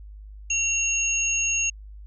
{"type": "tone pair together", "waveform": "sine", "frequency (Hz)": [2750, 6541], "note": ["F7", "G#8"], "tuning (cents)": [-27, -27], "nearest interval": "octave + minor third", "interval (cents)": 1500, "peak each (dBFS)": [-24, -24], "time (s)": [0.5, 1.7], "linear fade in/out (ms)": 5, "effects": ["added 51 Hz sine -39 dBFS peak until 2.06 s"]}